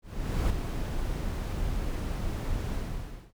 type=noise with ADSR envelope; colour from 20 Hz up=brown; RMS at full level=-25 dBFS; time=0.02-3.33 s; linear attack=480 ms; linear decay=6 ms; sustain=-6 dB; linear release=590 ms; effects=none